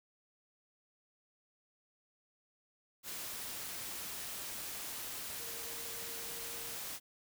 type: tone in noise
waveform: sine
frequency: 464.4 Hz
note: A#4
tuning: 7 cents flat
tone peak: -54 dBFS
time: 5.37-6.77 s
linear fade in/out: 50 ms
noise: white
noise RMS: -43 dBFS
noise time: 3.03-7 s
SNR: -14 dB
effects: none